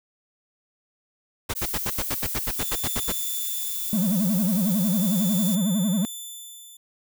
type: noise bursts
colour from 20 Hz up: pink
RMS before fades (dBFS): -27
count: 14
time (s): 1.49-3.124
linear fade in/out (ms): 10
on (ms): 48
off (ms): 74
type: noise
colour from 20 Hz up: violet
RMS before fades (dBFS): -30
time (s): 1.55-5.56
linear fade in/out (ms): 20
type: tone with tremolo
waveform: 10% pulse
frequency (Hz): 3520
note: A7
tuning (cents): 0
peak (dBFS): -23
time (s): 2.58-6.77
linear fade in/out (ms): 5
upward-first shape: sine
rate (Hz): 0.41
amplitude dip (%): 80
type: tone with vibrato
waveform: triangle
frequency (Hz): 196.4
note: G3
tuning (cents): +4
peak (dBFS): -18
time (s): 3.93-6.05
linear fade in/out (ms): 0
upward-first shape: sine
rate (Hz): 11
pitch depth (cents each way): 230
effects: none